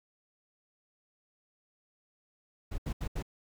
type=noise bursts; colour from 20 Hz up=brown; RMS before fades=-34 dBFS; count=4; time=2.71-3.226 s; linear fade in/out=10 ms; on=72 ms; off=76 ms; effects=none